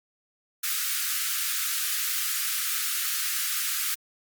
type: high-pass noise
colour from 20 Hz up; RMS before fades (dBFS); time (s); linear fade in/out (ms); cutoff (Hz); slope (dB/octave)
white; -28; 0.63-3.95; 10; 1200; 96
effects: Opus 48 kbps